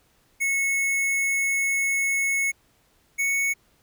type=tone pair in turn; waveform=square; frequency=2195 / 2215 Hz; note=C#7 / C#7; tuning=-18 / -2 cents; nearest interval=unison; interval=16 cents; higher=second; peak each=-22 / -22 dBFS; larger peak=neither; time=0.4-2.52 / 3.18-3.54 s; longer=first; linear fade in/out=20 ms; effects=pink hiss -63 dBFS RMS until 3.82 s